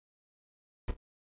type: noise with echo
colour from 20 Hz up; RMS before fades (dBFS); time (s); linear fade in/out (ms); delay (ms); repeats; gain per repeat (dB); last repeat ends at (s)
brown; -30; 0.88-0.91; 2; 28; 2; -13; 0.966
effects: resampled to 8000 Hz

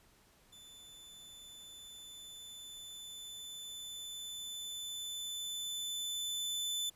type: tone with level ramp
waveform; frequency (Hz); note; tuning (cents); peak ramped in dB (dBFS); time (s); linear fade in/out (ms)
sawtooth; 3512; A7; -4; -51 to -31; 0.52-6.9; 10
effects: pink hiss -66 dBFS RMS until 6.95 s + resampled to 32000 Hz

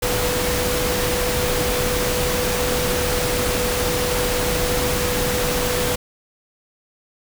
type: tone in noise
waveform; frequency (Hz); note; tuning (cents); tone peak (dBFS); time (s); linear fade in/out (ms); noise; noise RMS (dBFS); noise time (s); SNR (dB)
sine; 493.9; B4; 0; -23; 0.02-5.96; 10; pink; -22; 0.02-5.96; -4
effects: none

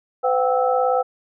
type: tone cluster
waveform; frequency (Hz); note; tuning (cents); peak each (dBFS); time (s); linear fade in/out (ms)
sine; 508 / 721 / 779 / 1310; B4 / F#5 / G5 / E6; +49 / -45 / -11 / -11; -19 / -24 / -21 / -26; 0.23-1.03; 20
effects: none

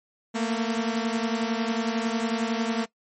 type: beating tone pair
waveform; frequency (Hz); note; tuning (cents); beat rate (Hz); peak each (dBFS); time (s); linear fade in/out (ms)
sawtooth; 224.2 / 235.2; A3 / A#3; +33 / +16; 11; -22 / -25; 0.34-2.86; 20
effects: noise-tail reverb RT60 0.1 s tail -19 dB re dry + MP3 32 kbps

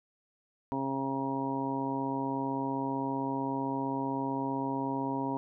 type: harmonic tone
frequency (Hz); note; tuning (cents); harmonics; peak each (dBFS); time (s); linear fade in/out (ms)
135.6; C#3; -38; 1 / 2 / 3 / 4 / 5 / 6 / 7; -41 / -33 / -40 / -43 / -42 / -43 / -35; 0.72-5.37; 0
effects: none

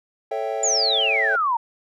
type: chord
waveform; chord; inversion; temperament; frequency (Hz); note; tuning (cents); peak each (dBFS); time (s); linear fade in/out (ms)
triangle; A dominant seventh; none; equal; 440 / 554.4 / 659.3 / 784; A4 / C#5 / E5 / G5; 0 / 0 / 0 / 0; -27; 0.31-1.36; 5
type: exponential sweep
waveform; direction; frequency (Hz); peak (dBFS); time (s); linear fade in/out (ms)
sine; down; 7220 to 896; -18; 0.63-1.57; 5
effects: none

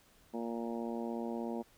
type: harmonic tone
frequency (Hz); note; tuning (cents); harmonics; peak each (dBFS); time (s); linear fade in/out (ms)
116.54; A#2; 0; 2 / 3 / 4 / 5 / 6 / 7 / 8; -38 / -42 / -44 / -46 / -48 / -49 / -50; 0.33-1.63; 20
effects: pink hiss -65 dBFS RMS until 1.77 s

